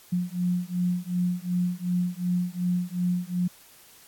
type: beating tone pair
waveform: sine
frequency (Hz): 177.2 / 179.9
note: F3 / F#3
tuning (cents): +25 / -48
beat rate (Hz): 2.7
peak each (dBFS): -27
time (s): 0.12-3.48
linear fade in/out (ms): 10
effects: white hiss -53 dBFS RMS until 4.07 s + AAC 64 kbps